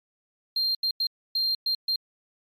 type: tone bursts at uneven times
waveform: sine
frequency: 4186 Hz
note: C8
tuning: in tune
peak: -20 dBFS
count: 6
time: 0.56-0.75 / 0.83-0.91 / 1-1.07 / 1.35-1.55 / 1.66-1.75 / 1.88-1.96 s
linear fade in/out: 5 ms
effects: tanh soft clip ceiling -21 dBFS + MP3 64 kbps